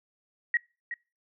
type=tone with echo; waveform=sine; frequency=1900 Hz; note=A#6; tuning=33 cents sharp; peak=-21 dBFS; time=0.54-0.57 s; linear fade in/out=2 ms; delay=370 ms; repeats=1; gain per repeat=-11 dB; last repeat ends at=0.94 s; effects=noise-tail reverb RT60 0.3 s tail -25 dB re dry